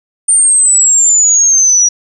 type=exponential sweep; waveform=sine; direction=down; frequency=8980 to 5760 Hz; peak=-5 dBFS; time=0.28-1.89 s; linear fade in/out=10 ms; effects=none